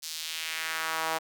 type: tone with high-pass filter sweep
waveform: sawtooth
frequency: 160.9 Hz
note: E3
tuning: 42 cents flat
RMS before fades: -33 dBFS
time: 0.02-1.19 s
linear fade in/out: 20 ms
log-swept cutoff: 5100 to 750 Hz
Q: 1.5
effects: none